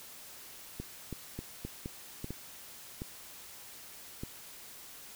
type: clicks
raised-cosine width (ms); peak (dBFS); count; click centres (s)
3; -25; 9; 0.8 / 1.127 / 1.39 / 1.65 / 1.859 / 2.244 / 2.306 / 3.019 / 4.235
effects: white hiss -50 dBFS RMS until 5.15 s